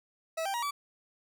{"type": "tone with pitch steps", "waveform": "40% pulse", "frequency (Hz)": [649, 785.3, 950.2, 1149.7], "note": ["E5", "G5", "A#5", "D6"], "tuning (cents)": [-27, 3, 33, -37], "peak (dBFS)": -30, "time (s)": [0.37, 0.71], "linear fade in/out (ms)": 10, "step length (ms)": 85, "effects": []}